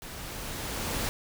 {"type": "noise with level ramp", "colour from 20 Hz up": "pink", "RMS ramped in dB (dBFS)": [-42, -30], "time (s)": [0.02, 1.09], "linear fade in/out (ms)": 0, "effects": []}